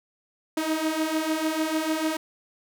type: beating tone pair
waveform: sawtooth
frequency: 311.1 / 317.8 Hz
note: D#4 / D#4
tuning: 0 / +37 cents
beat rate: 6.7 Hz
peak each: -25 / -22 dBFS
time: 0.57-2.17 s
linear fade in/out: 5 ms
effects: none